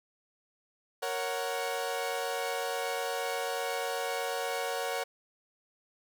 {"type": "chord", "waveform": "sawtooth", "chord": "F# major", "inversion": "first", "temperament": "equal", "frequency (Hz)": [466.2, 554.4, 740], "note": ["A#4", "C#5", "F#5"], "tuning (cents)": [0, 0, 0], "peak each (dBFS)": -32, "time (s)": [1.02, 5.04], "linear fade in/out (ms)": 10, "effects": []}